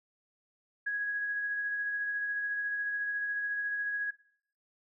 sine tone with tremolo, 1661.2 Hz, G#6, in tune, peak -29 dBFS, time 0.86-4.11 s, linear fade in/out 10 ms, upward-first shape sine, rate 14 Hz, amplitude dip 25%, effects noise-tail reverb RT60 0.6 s tail -19 dB re dry

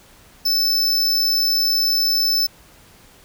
square tone, 5274 Hz, E8, in tune, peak -16 dBFS, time 0.45-2.47 s, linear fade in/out 10 ms, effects pink hiss -49 dBFS RMS until 3.24 s

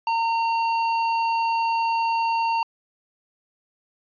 sine tone with hard clipping, 915 Hz, A#5, 32 cents flat, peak -22 dBFS, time 0.07-2.63 s, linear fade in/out 2 ms, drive 11 dB, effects resampled to 11025 Hz

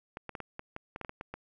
clicks, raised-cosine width 0.5 ms, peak -24 dBFS, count 12, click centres 0.171 / 0.293 / 0.352 / 0.403 / 0.594 / 0.764 / 0.961 / 1.013 / 1.048 / 1.094 / 1.211 / 1.34 s, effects none

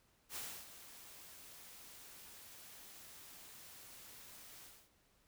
white noise with ADSR envelope, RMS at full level -44 dBFS, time 0.29-4.9 s, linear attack 69 ms, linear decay 300 ms, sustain -12 dB, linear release 270 ms, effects pink hiss -73 dBFS RMS until 5.27 s

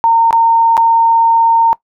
sine tone with dropouts, 916 Hz, A#5, 31 cents flat, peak -6 dBFS, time 0.04-1.73 s, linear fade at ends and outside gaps 0 ms, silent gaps 0.308-0.328 / 0.769-0.777 s, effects noise-tail reverb RT60 0.1 s tail -20 dB re dry

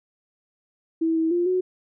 sine tone with pitch steps, 325.9 / 323.4 / 349 / 367.6 Hz, E4 / E4 / F4 / F#4, -20 / -33 / -1 / -11 cents, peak -19 dBFS, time 1.01-1.61 s, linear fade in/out 10 ms, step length 150 ms, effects none

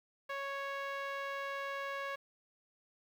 5% pulse tone with low-pass filter, 554 Hz, C#5, 1 cent flat, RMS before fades -40 dBFS, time 0.29-2.16 s, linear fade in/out 10 ms, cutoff 1600 Hz, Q 0.98, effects 10-bit

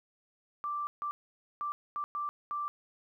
sine tone bursts at uneven times, 1174.7 Hz, D6, in tune, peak -32 dBFS, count 6, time 0.64-0.87 / 1.02-1.11 / 1.61-1.72 / 1.96-2.04 / 2.15-2.29 / 2.51-2.68 s, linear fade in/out 0 ms, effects 12-bit

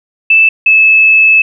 sine tone pair in turn, 2637 / 2607 Hz, E7 / E7, 0 / -20 cents, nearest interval unison, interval 20 cents, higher first, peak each -3 dBFS, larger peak neither, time 0.3-0.49 / 0.66-1.42 s, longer second, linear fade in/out 5 ms, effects none

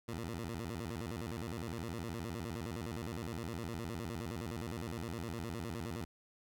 15% pulse tone with vibrato, 98 Hz, G2, in tune, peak -33 dBFS, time 0.08-6.05 s, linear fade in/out 5 ms, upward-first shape square, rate 9.7 Hz, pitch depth 300 cents each way, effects none

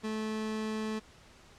30% pulse tone, 217.4 Hz, A3, 21 cents flat, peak -30 dBFS, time 0.03-1 s, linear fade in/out 20 ms, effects pink hiss -57 dBFS RMS until 1.58 s + low-pass 7000 Hz 12 dB/octave

